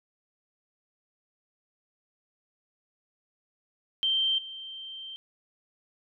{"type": "tone with level steps", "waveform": "sine", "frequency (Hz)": 3136, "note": "G7", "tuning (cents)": 0, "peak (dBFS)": [-23, -38], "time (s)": [4.03, 5.16], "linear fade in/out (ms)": 0, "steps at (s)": 4.38, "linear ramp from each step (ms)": 5, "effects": []}